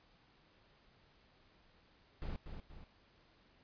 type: noise with echo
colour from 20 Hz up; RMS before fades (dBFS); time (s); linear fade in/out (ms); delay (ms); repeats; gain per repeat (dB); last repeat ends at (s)
brown; -41; 2.22-2.36; 0; 240; 2; -6; 2.84
effects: pink hiss -68 dBFS RMS until 3.63 s + resampled to 11025 Hz